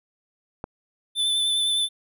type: click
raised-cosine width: 1 ms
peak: -17 dBFS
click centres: 0.641 s
type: tone with vibrato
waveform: square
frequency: 3520 Hz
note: A7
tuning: in tune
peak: -21 dBFS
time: 1.15-1.89 s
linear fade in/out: 50 ms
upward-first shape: triangle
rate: 9.8 Hz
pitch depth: 25 cents each way
effects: none